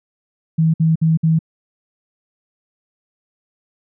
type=tone bursts; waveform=sine; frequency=161.1 Hz; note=E3; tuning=39 cents flat; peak=-11 dBFS; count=4; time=0.58-1.391 s; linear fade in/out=10 ms; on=160 ms; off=57 ms; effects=none